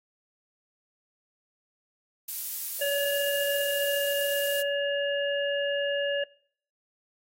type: noise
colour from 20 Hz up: violet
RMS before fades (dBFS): -32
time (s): 2.28-4.62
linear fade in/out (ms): 5
type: harmonic tone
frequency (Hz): 567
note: C#5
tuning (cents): +39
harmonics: 1 / 3 / 5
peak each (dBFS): -27 / -32 / -34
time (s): 2.81-6.24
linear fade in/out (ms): 5
effects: noise-tail reverb RT60 0.6 s tail -23 dB re dry + AAC 48 kbps